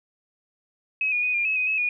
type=tone with pitch steps; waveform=sine; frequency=2554 / 2444 / 2489 / 2402 / 2577 / 2504 / 2577 / 2451 Hz; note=D#7 / D#7 / D#7 / D7 / E7 / D#7 / E7 / D#7; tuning=+45 / -32 / 0 / +38 / -40 / +10 / -40 / -27 cents; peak=-21 dBFS; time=1.01-1.89 s; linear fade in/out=2 ms; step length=110 ms; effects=none